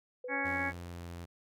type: tone with exponential decay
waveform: sine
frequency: 501 Hz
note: B4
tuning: 25 cents sharp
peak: -37 dBFS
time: 0.24-1.07 s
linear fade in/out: 5 ms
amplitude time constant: 180 ms
type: harmonic tone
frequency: 277.2 Hz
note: C#4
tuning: in tune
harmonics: 1 / 2 / 3 / 4 / 5 / 6 / 7 / 8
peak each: -40 / -43 / -39 / -44 / -45 / -36 / -43 / -36 dBFS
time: 0.28-0.73 s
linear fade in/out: 50 ms
type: tone with pitch glide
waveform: sawtooth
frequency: 87.31 to 86.11 Hz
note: F2 to F2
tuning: 0 to -24 cents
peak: -38 dBFS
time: 0.44-1.26 s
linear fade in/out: 20 ms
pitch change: -24 cents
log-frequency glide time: 0.78-1.06 s
effects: none